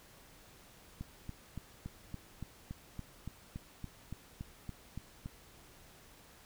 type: click train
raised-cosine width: 5 ms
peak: -29 dBFS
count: 16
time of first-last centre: 1.01-5.259 s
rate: 3.53 Hz
effects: pink hiss -59 dBFS RMS until 6.45 s